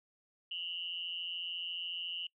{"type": "tone with amplitude modulation", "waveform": "sine", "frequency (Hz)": 2927, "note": "F#7", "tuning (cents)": -19, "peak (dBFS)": -33, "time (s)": [0.51, 2.27], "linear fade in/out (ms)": 5, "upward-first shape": "sine", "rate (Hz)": 174, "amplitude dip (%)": 95, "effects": ["noise-tail reverb RT60 0.1 s tail -24 dB re dry"]}